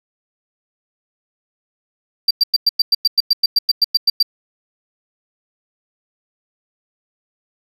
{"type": "tone bursts", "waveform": "triangle", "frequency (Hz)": 4699, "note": "D8", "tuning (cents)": 0, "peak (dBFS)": -8, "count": 16, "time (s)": [2.28, 4.228], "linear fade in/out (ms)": 5, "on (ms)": 28, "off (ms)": 100, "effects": []}